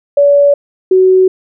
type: tone pair in turn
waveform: sine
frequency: 571 / 374 Hz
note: D5 / F#4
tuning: -49 / +19 cents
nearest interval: perfect fifth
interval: 732 cents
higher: first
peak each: -4 dBFS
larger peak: neither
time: 0.17-0.54 / 0.91-1.28 s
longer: neither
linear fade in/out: 5 ms
effects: none